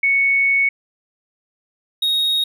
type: tone pair in turn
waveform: sine / triangle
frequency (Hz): 2217 / 3753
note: C#7 / A#7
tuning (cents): 0 / +11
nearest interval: major sixth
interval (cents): 911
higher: second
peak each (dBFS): -13 / -14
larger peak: first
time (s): 0.03-0.69 / 2.02-2.44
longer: first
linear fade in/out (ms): 5
effects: none